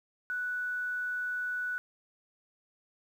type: tone with quantisation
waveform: sine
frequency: 1480 Hz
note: F#6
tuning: in tune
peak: -31 dBFS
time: 0.3-1.78 s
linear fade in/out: 0 ms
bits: 10
effects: none